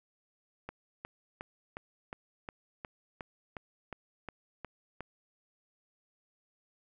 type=click train; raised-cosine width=0.5 ms; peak=-25 dBFS; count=13; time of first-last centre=0.69-5.007 s; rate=2.78 Hz; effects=none